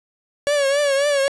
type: tone with vibrato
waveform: 45% pulse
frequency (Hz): 565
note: C#5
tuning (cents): +33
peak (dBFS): -16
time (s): 0.47-1.28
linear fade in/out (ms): 0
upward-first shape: triangle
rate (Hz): 3.7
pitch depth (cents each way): 85
effects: resampled to 24000 Hz + 9-bit